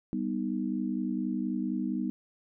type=chord; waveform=sine; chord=G augmented; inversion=none; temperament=equal; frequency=196 / 246.9 / 311.1 Hz; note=G3 / B3 / D#4; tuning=0 / 0 / 0 cents; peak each=-33 / -32 / -34 dBFS; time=0.13-2.1 s; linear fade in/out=0 ms; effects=none